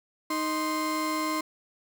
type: tone pair together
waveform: 35% pulse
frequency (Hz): 311.1 / 1046.5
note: D#4 / C6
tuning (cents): 0 / 0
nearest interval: octave + major sixth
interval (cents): 2100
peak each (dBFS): -28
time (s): 0.3-1.41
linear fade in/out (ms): 5
effects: none